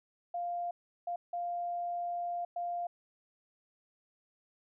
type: tone bursts at uneven times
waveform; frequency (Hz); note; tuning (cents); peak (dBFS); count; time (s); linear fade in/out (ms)
sine; 698.5; F5; 0; -33; 4; 0.34-0.71 / 1.07-1.16 / 1.33-2.45 / 2.56-2.87; 5
effects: none